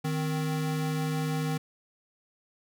square tone pair together, 155.56 / 261.3 Hz, D#3 / C4, 0 / -2 cents, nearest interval major sixth, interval 898 cents, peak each -29 / -35 dBFS, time 0.04-1.58 s, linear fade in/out 10 ms, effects none

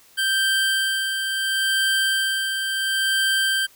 25% pulse tone with tremolo, 1568 Hz, G6, in tune, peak -14 dBFS, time 0.17-3.67 s, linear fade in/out 20 ms, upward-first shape sine, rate 0.72 Hz, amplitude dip 45%, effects white hiss -53 dBFS RMS until 3.75 s

